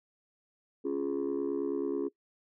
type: chord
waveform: sine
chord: Db major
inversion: none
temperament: just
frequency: 277.2 / 346.5 / 415.8 Hz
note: Db4 / F4 / Ab4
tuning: 0 / -14 / +2 cents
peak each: -32 dBFS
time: 0.84-2.09 s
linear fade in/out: 20 ms
effects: noise-tail reverb RT60 0.1 s tail -21 dB re dry + tanh soft clip ceiling -25 dBFS